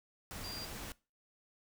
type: tone in noise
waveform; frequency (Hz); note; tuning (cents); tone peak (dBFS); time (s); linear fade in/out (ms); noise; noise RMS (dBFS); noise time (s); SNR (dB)
sine; 4760; D8; +22; -44; 0.44-0.65; 0; pink; -45; 0.31-0.92; -2
effects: noise-tail reverb RT60 0.3 s tail -21 dB re dry